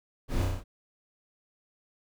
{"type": "noise with echo", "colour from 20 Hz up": "brown", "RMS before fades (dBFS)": -28, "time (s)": [0.28, 0.48], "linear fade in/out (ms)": 50, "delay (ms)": 32, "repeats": 5, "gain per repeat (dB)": -2, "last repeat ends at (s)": 0.64, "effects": []}